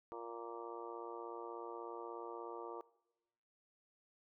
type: harmonic tone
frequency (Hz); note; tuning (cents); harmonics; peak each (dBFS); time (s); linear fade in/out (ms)
116.54; A#2; 0; 3 / 4 / 5 / 6 / 7 / 8 / 9 / 10; -50 / -49 / -56 / -55 / -59 / -51 / -62 / -53; 0.12-2.81; 0
effects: noise-tail reverb RT60 1.0 s tail -21 dB re dry